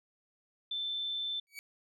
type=tone; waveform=sine; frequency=3538 Hz; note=A7; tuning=9 cents sharp; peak=-33 dBFS; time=0.71-1.4 s; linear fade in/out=5 ms
type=tone with exponential growth; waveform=sawtooth; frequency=2267 Hz; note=C#7; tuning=38 cents sharp; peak=-35 dBFS; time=1.47-1.59 s; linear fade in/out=0 ms; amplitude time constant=24 ms
effects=none